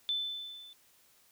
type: tone with level ramp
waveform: sine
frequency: 3520 Hz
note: A7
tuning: in tune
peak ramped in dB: -28 to -50 dBFS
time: 0.09-0.73 s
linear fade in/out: 0 ms
effects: white hiss -65 dBFS RMS until 1.31 s